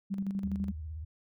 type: tone with tremolo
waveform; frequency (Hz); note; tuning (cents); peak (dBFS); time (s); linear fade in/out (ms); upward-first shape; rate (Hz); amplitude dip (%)
sine; 196; G3; 0; -29; 0.1-0.72; 20; square; 12; 50
type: tone with vibrato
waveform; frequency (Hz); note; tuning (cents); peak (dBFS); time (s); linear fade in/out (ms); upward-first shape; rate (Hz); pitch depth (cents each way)
sine; 78; D#2; +5; -37; 0.43-1.05; 10; sine; 17; 130
effects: none